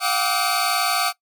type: tone cluster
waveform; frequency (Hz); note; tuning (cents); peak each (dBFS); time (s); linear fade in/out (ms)
sawtooth; 709 / 769 / 1165 / 1274 / 4485; F5 / G5 / D6 / D#6 / C#8; +26 / -33 / -14 / +41 / +19; -22; 0-1.13; 50
effects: noise-tail reverb RT60 0.1 s tail -19 dB re dry